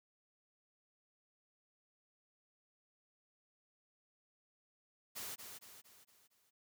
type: noise with echo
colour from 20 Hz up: white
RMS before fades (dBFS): -45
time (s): 5.15-5.36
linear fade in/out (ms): 20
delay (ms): 230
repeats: 5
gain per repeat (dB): -6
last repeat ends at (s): 6.51
effects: none